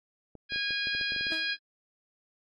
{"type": "clicks", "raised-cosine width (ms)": 2, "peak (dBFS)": -33, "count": 11, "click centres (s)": [0.353, 0.522, 0.56, 0.707, 0.871, 0.95, 1.012, 1.121, 1.163, 1.21, 1.268]}
{"type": "harmonic tone", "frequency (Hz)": 820, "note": "G#5", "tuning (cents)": -22, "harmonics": [2, 3, 4, 5, 6], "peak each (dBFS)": [-33, -35, -36, -37, -38], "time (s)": [0.49, 1.57], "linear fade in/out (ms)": 50}
{"type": "tone with exponential decay", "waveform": "30% pulse", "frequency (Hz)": 320, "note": "D#4", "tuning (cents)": 49, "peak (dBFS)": -32, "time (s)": [1.32, 1.57], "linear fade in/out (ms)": 0, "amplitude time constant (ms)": 54}
{"effects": ["AAC 32 kbps"]}